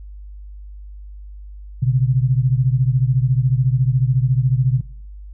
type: beating tone pair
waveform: sine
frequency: 124.9 / 138.9 Hz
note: B2 / C#3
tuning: +20 / +4 cents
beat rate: 14 Hz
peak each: -15 / -18 dBFS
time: 1.82-4.81 s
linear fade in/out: 10 ms
effects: noise-tail reverb RT60 0.6 s tail -24 dB re dry + added 50 Hz sine -33 dBFS peak until 5.33 s

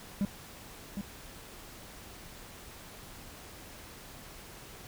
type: tone with echo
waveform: triangle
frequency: 200 Hz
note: G3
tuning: 35 cents sharp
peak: -24 dBFS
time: 0.21-0.25 s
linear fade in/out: 0 ms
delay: 760 ms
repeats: 1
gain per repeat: -7 dB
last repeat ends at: 1.01 s
effects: pink hiss -49 dBFS RMS until 4.87 s

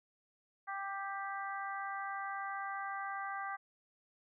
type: harmonic tone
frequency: 393.5 Hz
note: G4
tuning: 7 cents sharp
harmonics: 2 / 3 / 4 / 5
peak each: -42 / -42 / -44 / -48 dBFS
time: 0.67-3.57 s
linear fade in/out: 20 ms
effects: none

